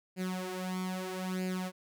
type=tone with flanger; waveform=sawtooth; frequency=185 Hz; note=F#3; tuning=in tune; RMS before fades=-36 dBFS; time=0.16-1.72 s; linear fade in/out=50 ms; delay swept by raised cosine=0.42 to 4.52 ms; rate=0.78 Hz; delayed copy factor=+0.75; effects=none